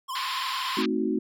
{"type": "tone with vibrato", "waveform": "square", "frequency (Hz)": 1046.5, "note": "C6", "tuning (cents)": 0, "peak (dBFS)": -31, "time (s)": [0.08, 0.83], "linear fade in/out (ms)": 20, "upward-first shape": "triangle", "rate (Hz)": 20, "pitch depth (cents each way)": 100}
{"type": "band-pass noise", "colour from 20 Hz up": "white", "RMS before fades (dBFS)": -33, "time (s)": [0.15, 0.86], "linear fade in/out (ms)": 5, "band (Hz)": [890, 4700], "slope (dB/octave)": 48}
{"type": "chord", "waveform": "sine", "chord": "A diminished seventh", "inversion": "none", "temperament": "equal with one note detuned", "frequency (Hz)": [220, 261.6, 313.7, 370], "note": ["A3", "C4", "Eb4", "Gb4"], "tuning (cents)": [0, 0, 14, 0], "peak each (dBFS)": -29, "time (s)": [0.77, 1.19], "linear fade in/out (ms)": 5}
{"effects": []}